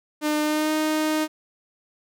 sawtooth tone with pitch glide, 302 to 309.8 Hz, D4 to D#4, +48 to -7 cents, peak -17 dBFS, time 0.21-1.28 s, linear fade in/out 50 ms, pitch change +45 cents, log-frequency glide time 0.42-0.72 s, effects none

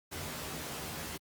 pink noise with comb filter, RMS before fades -40 dBFS, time 0.11-1.18 s, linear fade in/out 20 ms, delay 13 ms, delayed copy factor +0.65, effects high-pass 80 Hz 12 dB/octave + Opus 48 kbps

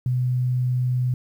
sine tone, 125.7 Hz, B2, 31 cents sharp, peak -19 dBFS, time 0.06-1.14 s, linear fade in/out 2 ms, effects 9-bit

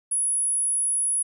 sine tone, 10270 Hz, E9, 46 cents flat, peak -21 dBFS, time 0.11-1.23 s, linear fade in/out 10 ms, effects none

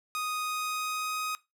sawtooth tone with pitch glide, 1244.5 to 1253.9 Hz, D#6 to D#6, 0 to +13 cents, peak -27 dBFS, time 0.15-1.35 s, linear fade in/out 0 ms, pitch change +13 cents, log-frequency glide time 0.41-1.14 s, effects noise-tail reverb RT60 0.2 s tail -18 dB re dry

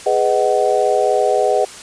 sine chord, G# minor seventh, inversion none, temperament just, 415.3 / 498.4 / 623 / 747.5 Hz, G#4 / B4 / D#5 / F#5, 0 / +16 / +2 / +17 cents, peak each -18 dBFS, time 0.06-1.65 s, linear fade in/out 5 ms, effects white hiss -35 dBFS RMS until 1.82 s + resampled to 22050 Hz

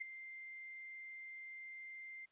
sine tone with ADSR envelope, 2093 Hz, C7, in tune, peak -37 dBFS, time 0-2.26 s, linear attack 17 ms, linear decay 10 ms, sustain -11 dB, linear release 15 ms, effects white hiss -75 dBFS RMS until 2.31 s + resampled to 8000 Hz

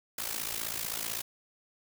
white noise with amplitude modulation, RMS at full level -32 dBFS, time 0.18-1.22 s, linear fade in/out 5 ms, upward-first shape sine, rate 55.7 Hz, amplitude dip 80%, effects none

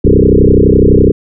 sine tone with frequency modulation, 240.4 Hz, B3, 46 cents flat, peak -3 dBFS, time 0.04-1.12 s, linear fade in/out 10 ms, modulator 31.9 Hz, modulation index 6.8, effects none

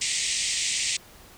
white band-pass noise, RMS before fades -27 dBFS, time 0.01-0.97 s, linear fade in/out 5 ms, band 1900 to 8700 Hz, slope 96 dB/octave, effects pink hiss -50 dBFS RMS until 1.37 s

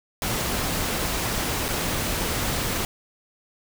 pink noise with dropouts, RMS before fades -26 dBFS, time 0.22-2.85 s, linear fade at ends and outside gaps 1 ms, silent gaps 1.683-1.687 s, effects none

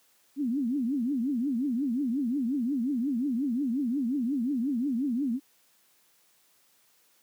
sine tone with vibrato, 257.7 Hz, C4, 26 cents flat, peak -25 dBFS, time 0.36-5.4 s, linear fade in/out 50 ms, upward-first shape triangle, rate 5.6 Hz, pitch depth 280 cents each way, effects white hiss -65 dBFS RMS until 7.22 s + high-pass 150 Hz 12 dB/octave

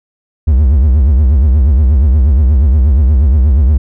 triangle tone with vibrato, 69.3 Hz, C#2, in tune, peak -3 dBFS, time 0.47-3.78 s, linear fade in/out 10 ms, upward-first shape triangle, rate 8.4 Hz, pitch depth 270 cents each way, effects none

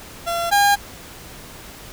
30% pulse tone pair in turn, 682 / 809.6 Hz, F5 / G#5, -41 / -44 cents, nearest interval minor third, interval 297 cents, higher second, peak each -18 / -10 dBFS, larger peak second, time 0.26-0.51 / 0.51-0.76 s, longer neither, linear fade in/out 20 ms, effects pink hiss -39 dBFS RMS until 1.92 s

